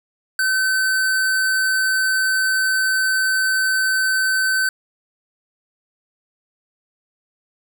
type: tone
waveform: square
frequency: 1531 Hz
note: G6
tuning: 41 cents flat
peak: -17 dBFS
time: 0.39-4.69 s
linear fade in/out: 2 ms
effects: none